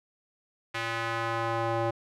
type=tone with band-pass filter sweep; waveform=square; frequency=114.9 Hz; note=A#2; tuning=25 cents flat; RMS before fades=-30 dBFS; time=0.74-1.91 s; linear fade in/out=10 ms; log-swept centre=2100 to 670 Hz; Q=1.2; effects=none